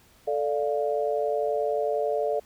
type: chord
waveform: sine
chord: D minor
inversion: second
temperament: equal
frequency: 440 / 587.3 / 698.5 Hz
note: A4 / D5 / F5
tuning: 0 / 0 / 0 cents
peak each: -27 / -27 / -30 dBFS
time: 0.27-2.4 s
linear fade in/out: 10 ms
effects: pink hiss -58 dBFS RMS until 2.45 s